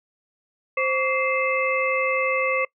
harmonic tone with a mistuned harmonic, 523.3 Hz, C5, in tune, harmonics 1 / 2 / 4 / 5, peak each -24 / -26 / -25 / -28 dBFS, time 0.77-2.65 s, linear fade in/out 5 ms, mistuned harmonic 2, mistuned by +150 cents, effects noise-tail reverb RT60 0.1 s tail -23 dB re dry

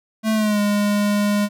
square tone with pitch glide, 219.3 to 205.8 Hz, A3 to G#3, -6 to -16 cents, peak -17 dBFS, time 0.23-1.49 s, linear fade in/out 50 ms, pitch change -110 cents, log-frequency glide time 0.33-0.6 s, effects none

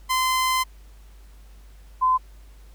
sawtooth / sine tone pair in turn, 1032 / 1024.9 Hz, C6 / C6, -24 / -36 cents, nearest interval unison, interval 12 cents, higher first, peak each -16 dBFS, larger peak neither, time 0.09-0.64 / 2.01-2.18 s, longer first, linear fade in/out 20 ms, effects added 50 Hz sine -44 dBFS peak until 2.74 s + pink hiss -58 dBFS RMS until 2.74 s

